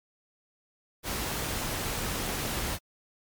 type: noise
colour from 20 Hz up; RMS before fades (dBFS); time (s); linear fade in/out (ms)
pink; -32; 1.03-2.79; 50
effects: MP3 96 kbps